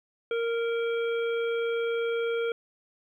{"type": "harmonic tone", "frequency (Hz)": 463.9, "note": "A#4", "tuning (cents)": -8, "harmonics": [1, 3, 5, 7], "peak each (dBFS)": [-26, -36, -40, -43], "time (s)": [0.31, 2.52], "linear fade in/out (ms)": 2, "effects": ["11-bit"]}